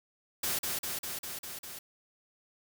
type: noise with echo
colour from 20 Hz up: white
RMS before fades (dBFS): -32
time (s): 0.43-0.59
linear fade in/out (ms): 5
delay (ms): 200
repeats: 6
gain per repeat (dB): -2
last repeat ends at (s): 1.79
effects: none